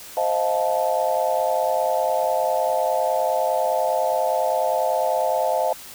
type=chord; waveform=sine; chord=F dominant seventh; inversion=second; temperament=just; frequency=523.8 / 628.6 / 698.5 / 873.1 Hz; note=C5 / Eb5 / F5 / A5; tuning=+2 / +18 / 0 / -14 cents; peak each=-25 / -23 / -24 / -25 dBFS; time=0.17-5.73 s; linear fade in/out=2 ms; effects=white hiss -40 dBFS RMS until 5.94 s